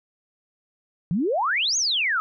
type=exponential two-way sweep; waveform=sine; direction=up then down; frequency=155.56 to 6830 to 1244 Hz; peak=-20 dBFS; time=1.11-2.2 s; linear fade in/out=0 ms; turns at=1.77 s; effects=none